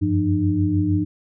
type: tone cluster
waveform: sine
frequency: 90.9 / 97.4 / 173.7 / 302.4 Hz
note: F#2 / G2 / F3 / D#4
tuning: -30 / -11 / -9 / -49 cents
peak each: -26 / -21 / -26 / -20 dBFS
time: 0.01-1.05 s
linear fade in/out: 20 ms
effects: none